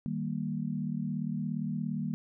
sine chord, Eb major, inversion none, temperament equal, 155.56 / 196 / 233.1 Hz, Eb3 / G3 / Bb3, 0 / 0 / 0 cents, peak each -35 / -35 / -35 dBFS, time 0.06-2.14 s, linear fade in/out 0 ms, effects none

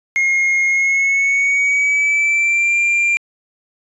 triangle tone with pitch glide, 2146 to 2381 Hz, C7 to D7, +43 to +23 cents, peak -11 dBFS, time 0.16-3.17 s, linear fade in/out 0 ms, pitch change +180 cents, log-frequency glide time 0.66-2.77 s, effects resampled to 22050 Hz

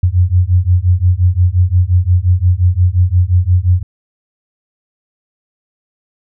sine beating tone pair, 87.31 / 93.01 Hz, F2 / F#2, 0 / +10 cents, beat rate 5.7 Hz, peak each -11 dBFS, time 0.03-3.83 s, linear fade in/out 5 ms, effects none

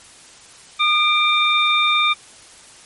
sine tone cluster, 1220 / 2356 / 3640 Hz, D#6 / D7 / A#7, -34 / +5 / -42 cents, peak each -18 dBFS, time 0.79-2.14 s, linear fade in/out 20 ms, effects white hiss -44 dBFS RMS until 2.85 s + MP3 48 kbps

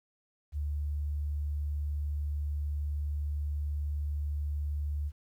sine tone, 73.42 Hz, D2, in tune, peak -30 dBFS, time 0.52-5.12 s, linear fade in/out 50 ms, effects 11-bit

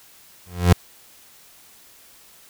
30% pulse tone with exponential growth, 88.5 Hz, F2, 23 cents sharp, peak -5 dBFS, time 0.46-0.73 s, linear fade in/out 5 ms, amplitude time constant 57 ms, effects white hiss -50 dBFS RMS until 2.49 s

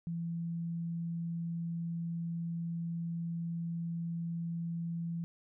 sine tone, 168.2 Hz, E3, 35 cents sharp, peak -34 dBFS, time 0.07-5.24 s, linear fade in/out 0 ms, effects none

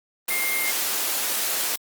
sine tone in noise, 2120 Hz, C7, 22 cents sharp, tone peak -25 dBFS, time 0.3-0.71 s, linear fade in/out 5 ms, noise white, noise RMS -25 dBFS, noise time 0.28-1.76 s, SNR -3 dB, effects high-pass 300 Hz 12 dB/octave + Opus 32 kbps

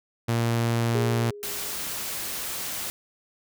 sawtooth tone, 116.54 Hz, A#2, in tune, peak -18 dBFS, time 0.28-1.31 s, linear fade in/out 10 ms
sine tone with exponential decay, 411.7 Hz, G#4, 15 cents flat, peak -25 dBFS, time 0.95-2.24 s, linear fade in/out 0 ms, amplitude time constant 280 ms
white noise, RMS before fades -32 dBFS, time 1.43-2.9 s, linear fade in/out 0 ms
effects none

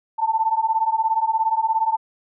sine beating tone pair, 880 / 897 Hz, A5 / A5, 0 / +33 cents, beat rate 17 Hz, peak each -21 / -20 dBFS, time 0.18-1.97 s, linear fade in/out 20 ms, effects none

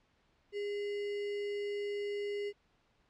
sine tone with sample-and-hold, 408.9 Hz, G#4, 27 cents flat, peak -34 dBFS, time 0.52-2.53 s, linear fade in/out 50 ms, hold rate 2450 Hz, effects pink hiss -72 dBFS RMS until 3.09 s + low-pass 4000 Hz 12 dB/octave

